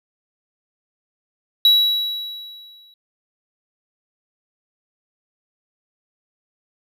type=tone with exponential decay; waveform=triangle; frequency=3900 Hz; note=B7; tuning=23 cents flat; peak=-7 dBFS; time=1.65-2.94 s; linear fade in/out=2 ms; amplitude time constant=280 ms; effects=none